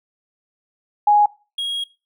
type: tone pair in turn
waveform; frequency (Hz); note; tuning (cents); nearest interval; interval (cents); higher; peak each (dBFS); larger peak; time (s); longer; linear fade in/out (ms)
sine / triangle; 830.6 / 3286; G#5 / G#7; 0 / -19; 2 octaves; 2381; second; -10 / -20; first; 1.07-1.26 / 1.58-1.84; second; 5
effects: noise-tail reverb RT60 0.3 s tail -20 dB re dry